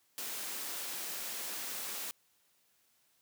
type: high-pass noise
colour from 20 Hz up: white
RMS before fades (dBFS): -40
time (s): 0.18-2.11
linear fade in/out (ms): 0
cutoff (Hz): 220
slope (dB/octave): 12
effects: white hiss -72 dBFS RMS until 3.21 s + high-pass 80 Hz 12 dB/octave